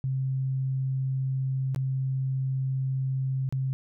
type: tone with dropouts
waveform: sine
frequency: 132.6 Hz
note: C3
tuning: 23 cents sharp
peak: -25 dBFS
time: 0.04-3.73 s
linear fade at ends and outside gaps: 0 ms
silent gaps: 1.747-1.761 / 3.49-3.525 s
effects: none